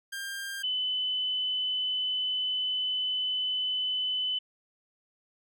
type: tone pair in turn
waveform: sawtooth / sine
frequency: 1597 / 3015 Hz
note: G6 / F#7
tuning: +32 / +32 cents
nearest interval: major seventh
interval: 1100 cents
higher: second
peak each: -31 / -27 dBFS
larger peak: second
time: 0.12-0.63 / 0.63-4.39 s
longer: second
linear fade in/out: 10 ms
effects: none